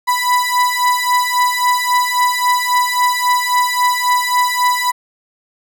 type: beating tone pair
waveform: 35% pulse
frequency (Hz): 987.8 / 991.5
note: B5 / B5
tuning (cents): 0 / +7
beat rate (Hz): 3.7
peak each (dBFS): -14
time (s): 0.07-4.92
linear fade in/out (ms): 20
effects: none